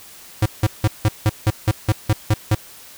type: tone bursts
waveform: square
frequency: 106.6 Hz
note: G#2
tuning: 46 cents sharp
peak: -13 dBFS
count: 11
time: 0.42-2.549 s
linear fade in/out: 5 ms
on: 39 ms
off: 170 ms
effects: white hiss -42 dBFS RMS until 2.97 s